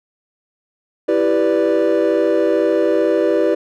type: chord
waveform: triangle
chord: E minor seventh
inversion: none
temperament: equal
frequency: 329.6 / 392 / 493.9 / 587.3 Hz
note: E4 / G4 / B4 / D5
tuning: 0 / 0 / 0 / 0 cents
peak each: -16 dBFS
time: 1.08-3.55 s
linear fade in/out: 10 ms
effects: tanh soft clip ceiling -4 dBFS